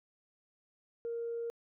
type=tone; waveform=sine; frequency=466.2 Hz; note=A#4; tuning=in tune; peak=-34 dBFS; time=1.05-1.5 s; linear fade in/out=0 ms; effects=tanh soft clip ceiling -30 dBFS